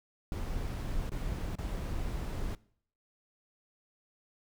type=noise with dropouts; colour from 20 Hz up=brown; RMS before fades=-35 dBFS; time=0.32-2.55 s; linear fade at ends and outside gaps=1 ms; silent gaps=1.094-1.118 / 1.554-1.585 s; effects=noise-tail reverb RT60 0.6 s tail -22 dB re dry